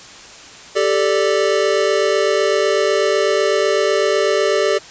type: chord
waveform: square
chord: G suspended second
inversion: none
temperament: equal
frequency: 392 / 440 / 587.3 Hz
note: G4 / A4 / D5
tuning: 0 / 0 / 0 cents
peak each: -19 dBFS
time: 0.75-4.79 s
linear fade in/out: 20 ms
effects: white hiss -38 dBFS RMS until 4.9 s + resampled to 16000 Hz